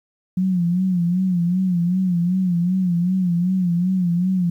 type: tone with vibrato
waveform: sine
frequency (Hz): 179.5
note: F3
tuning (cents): +48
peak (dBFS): -16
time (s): 0.37-4.5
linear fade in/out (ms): 5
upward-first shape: sine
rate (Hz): 2.6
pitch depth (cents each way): 89
effects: 9-bit